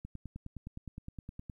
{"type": "click train", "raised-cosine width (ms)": 5, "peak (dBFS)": -30, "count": 15, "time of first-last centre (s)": [0.05, 1.498], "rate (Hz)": 9.67, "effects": ["12-bit"]}